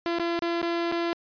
sawtooth tone with dropouts, 340 Hz, F4, 46 cents flat, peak -21 dBFS, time 0.06-1.13 s, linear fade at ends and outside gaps 0 ms, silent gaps 0.186-0.197 / 0.391-0.422 / 0.617-0.628 / 0.915-0.923 s, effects resampled to 11025 Hz

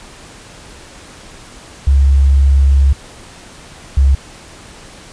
sine tone pair in turn, 68.7 / 67.95 Hz, C#2 / C#2, -15 / -34 cents, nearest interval unison, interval 19 cents, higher first, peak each -6 dBFS, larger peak neither, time 1.87-2.93 / 3.97-4.15 s, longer first, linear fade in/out 5 ms, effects pink hiss -37 dBFS RMS until 5.12 s + resampled to 22050 Hz

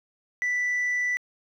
sine tone, 1975.5 Hz, B6, in tune, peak -21 dBFS, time 0.42-1.17 s, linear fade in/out 0 ms, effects tanh soft clip ceiling -22 dBFS + 10-bit

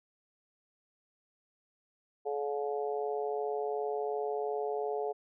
harmonic tone, 142.8 Hz, D3, 48 cents flat, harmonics 3 / 4 / 5 / 6, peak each -33 / -41 / -37 / -44 dBFS, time 2.25-5.13 s, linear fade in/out 20 ms, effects none

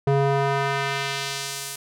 square tone with band-pass filter sweep, 138.59 Hz, C#3, in tune, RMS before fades -24 dBFS, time 0.07-1.76 s, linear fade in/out 5 ms, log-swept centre 420 to 11000 Hz, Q 0.78, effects none

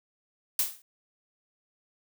blue noise with exponential decay, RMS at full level -22 dBFS, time 0.59-0.82 s, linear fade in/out 2 ms, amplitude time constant 50 ms, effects none

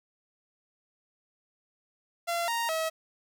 sawtooth tone with pitch steps, 684 / 931 / 643 Hz, F5 / A#5 / E5, -36 / -2 / -43 cents, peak -24 dBFS, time 2.27-2.9 s, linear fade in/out 20 ms, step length 210 ms, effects none

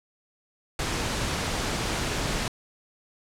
pink noise, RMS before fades -28 dBFS, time 0.79-2.48 s, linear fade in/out 2 ms, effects low-pass 8000 Hz 12 dB/octave

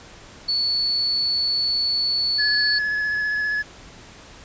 sine tone, 4435 Hz, C#8, in tune, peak -19 dBFS, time 0.48-2.79 s, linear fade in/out 10 ms
triangle tone with vibrato, 1703 Hz, G#6, 43 cents sharp, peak -19 dBFS, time 2.38-3.63 s, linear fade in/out 20 ms, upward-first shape square, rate 15 Hz, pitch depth 10 cents each way
effects pink hiss -44 dBFS RMS until 4.44 s + resampled to 16000 Hz

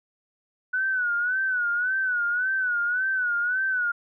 sine tone with vibrato, 1480 Hz, F#6, in tune, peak -22 dBFS, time 0.73-3.92 s, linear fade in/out 10 ms, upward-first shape sine, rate 1.8 Hz, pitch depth 89 cents each way, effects none

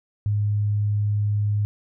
sine tone, 103.83 Hz, G#2, in tune, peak -19 dBFS, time 0.26-1.65 s, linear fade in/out 0 ms, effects none

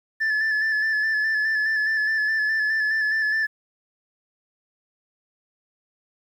sine tone with vibrato, 1743 Hz, A6, 17 cents flat, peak -17 dBFS, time 0.2-3.47 s, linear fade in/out 20 ms, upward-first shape square, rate 4.8 Hz, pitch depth 27 cents each way, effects tanh soft clip ceiling -19 dBFS + 9-bit

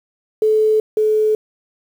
sine tone pair in turn, 433 / 430.7 Hz, A4 / A4, -28 / -37 cents, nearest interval unison, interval 9 cents, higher first, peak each -11 / -12 dBFS, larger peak first, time 0.42-0.8 / 0.97-1.35 s, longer neither, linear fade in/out 2 ms, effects 7-bit

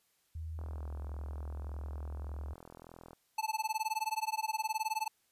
sine tone with pitch glide, 80 to 72.52 Hz, D#2 to D2, +49 to -21 cents, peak -38 dBFS, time 0.35-2.54 s, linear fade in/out 5 ms, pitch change -170 cents, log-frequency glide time 0.55-0.86 s
click train, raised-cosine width 1 ms, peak -36 dBFS, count 107, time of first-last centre 0.59-3.132 s, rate 41.7 Hz
square tone with tremolo, 873 Hz, A5, 14 cents flat, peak -30 dBFS, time 3.38-5.08 s, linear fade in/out 5 ms, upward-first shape sine, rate 19 Hz, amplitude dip 100%
effects white hiss -74 dBFS RMS until 5.31 s + resampled to 32000 Hz

